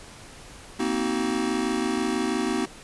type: chord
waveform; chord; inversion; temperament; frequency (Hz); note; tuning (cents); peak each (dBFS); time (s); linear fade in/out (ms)
square; C half-diminished seventh; third; just; 235.5 / 261.6 / 314 / 376.7; Bb3 / C4 / Eb4 / Gb4; +18 / 0 / +16 / +31; -30; 0.79-2.66; 10
effects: pink hiss -45 dBFS RMS until 2.83 s + resampled to 24000 Hz